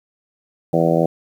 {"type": "harmonic tone", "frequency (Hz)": 83, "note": "E2", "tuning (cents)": 12, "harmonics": [2, 3, 4, 5, 6, 7, 8, 9], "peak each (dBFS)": [-19, -25, -21, -25, -20, -20, -24, -25], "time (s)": [0.73, 1.06], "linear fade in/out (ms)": 5, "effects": ["8-bit"]}